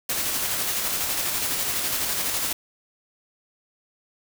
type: noise with tremolo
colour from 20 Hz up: white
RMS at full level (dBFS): -25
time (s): 0.09-2.53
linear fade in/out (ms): 5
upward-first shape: square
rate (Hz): 12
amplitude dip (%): 25
effects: none